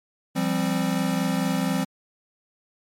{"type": "chord", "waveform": "square", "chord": "F suspended second", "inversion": "none", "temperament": "equal with one note detuned", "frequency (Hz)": [171.81, 196, 261.6], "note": ["F3", "G3", "C4"], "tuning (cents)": [-28, 0, 0], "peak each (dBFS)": -27, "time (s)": [0.35, 1.85], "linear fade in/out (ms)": 20, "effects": ["MP3 64 kbps"]}